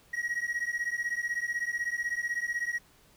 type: beating tone pair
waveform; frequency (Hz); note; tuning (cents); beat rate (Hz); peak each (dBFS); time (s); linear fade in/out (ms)
triangle; 1894 / 1910; A#6 / A#6; +27 / +42; 16; -31; 0.13-2.79; 10
effects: pink hiss -61 dBFS RMS until 3.16 s